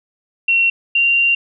sine tone pair in turn, 2730 / 2768 Hz, F7 / F7, -40 / -16 cents, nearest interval unison, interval 24 cents, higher second, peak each -11 dBFS, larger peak neither, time 0.48-0.7 / 0.95-1.35 s, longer second, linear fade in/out 5 ms, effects none

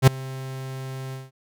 45% pulse tone with ADSR envelope, 132.2 Hz, C3, 18 cents sharp, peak -7 dBFS, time 0.02-1.31 s, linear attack 53 ms, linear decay 7 ms, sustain -24 dB, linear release 180 ms, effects none

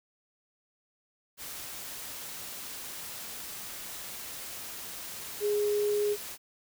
sine tone in noise, 414.6 Hz, G#4, 3 cents flat, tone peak -25 dBFS, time 5.4-6.17 s, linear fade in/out 50 ms, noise white, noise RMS -41 dBFS, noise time 1.37-6.38 s, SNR +13 dB, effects none

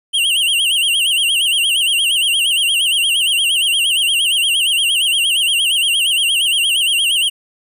square tone with vibrato, 2994 Hz, F#7, 20 cents sharp, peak -13 dBFS, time 0.13-7.3 s, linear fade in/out 20 ms, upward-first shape sine, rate 8.6 Hz, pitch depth 160 cents each way, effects resampled to 32000 Hz + 9-bit

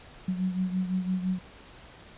sine beating tone pair, 183.9 / 189.8 Hz, F#3 / F#3, -10 / +44 cents, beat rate 5.9 Hz, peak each -27 / -33 dBFS, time 0.28-1.39 s, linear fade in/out 5 ms, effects pink hiss -50 dBFS RMS until 2.17 s + resampled to 8000 Hz

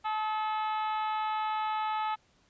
harmonic tone with a mistuned harmonic, 432.6 Hz, A4, 29 cents flat, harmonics 2 / 3 / 4 / 5 / 6 / 7 / 8 / 9, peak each -30 / -35 / -46 / -46 / -47 / -50 / -51 / -52 dBFS, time 0.04-2.16 s, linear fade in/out 20 ms, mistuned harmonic 3, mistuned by -22 cents, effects pink hiss -67 dBFS RMS until 2.49 s + resampled to 16000 Hz

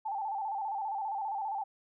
sine tone with vibrato, 830.6 Hz, G#5, in tune, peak -32 dBFS, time 0.05-1.64 s, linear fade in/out 10 ms, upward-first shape square, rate 15 Hz, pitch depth 87 cents each way, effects none

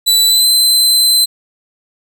sawtooth tone with pitch glide, 3972 to 4065 Hz, B7 to B7, +9 to +49 cents, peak -5 dBFS, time 0.06-1.26 s, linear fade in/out 20 ms, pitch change +40 cents, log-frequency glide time 0.26-0.46 s, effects none

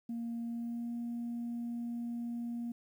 sine tone with pitch glide, 233.1 to 236.4 Hz, A#3 to A#3, 0 to +24 cents, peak -34 dBFS, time 0.09-2.72 s, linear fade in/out 5 ms, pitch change +24 cents, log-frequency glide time 0.41-0.94 s, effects tanh soft clip ceiling -33 dBFS + 11-bit

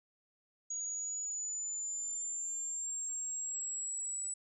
sine linear sweep, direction up, 6710 to 7902 Hz, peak -36 dBFS, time 0.7-4.34 s, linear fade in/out 5 ms, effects none

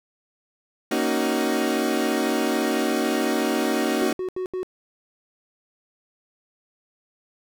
30% pulse chord, D# minor seventh, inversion second, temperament equal with one note detuned, 233.1 / 277.2 / 311.1 / 374.9 Hz, A#3 / C#4 / D#4 / F#4, 0 / 0 / 0 / +23 cents, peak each -24 dBFS, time 0.91-4.13 s, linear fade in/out 5 ms
triangle tone bursts, 370 Hz, F#4, in tune, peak -23 dBFS, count 4, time 4.02-4.631 s, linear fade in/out 0 ms, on 95 ms, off 77 ms
effects none

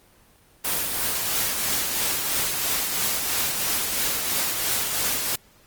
white noise with tremolo, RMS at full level -23 dBFS, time 0.64-5.36 s, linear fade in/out 10 ms, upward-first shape triangle, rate 3 Hz, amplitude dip 40%, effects pink hiss -56 dBFS RMS until 5.66 s + Opus 24 kbps

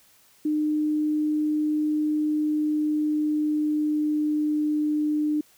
sine tone with pitch glide, 303.6 to 301.2 Hz, D#4 to D4, -42 to +44 cents, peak -21 dBFS, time 0.45-5.41 s, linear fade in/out 5 ms, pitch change -14 cents, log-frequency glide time 2.24-4.91 s, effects white hiss -58 dBFS RMS until 5.57 s

